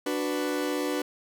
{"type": "chord", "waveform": "40% pulse", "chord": "B minor", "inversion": "first", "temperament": "equal", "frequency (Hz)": [293.7, 370, 493.9], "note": ["D4", "F#4", "B4"], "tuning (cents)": [0, 0, 0], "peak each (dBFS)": [-29, -32, -31], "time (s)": [0.06, 1.02], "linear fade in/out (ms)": 5, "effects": []}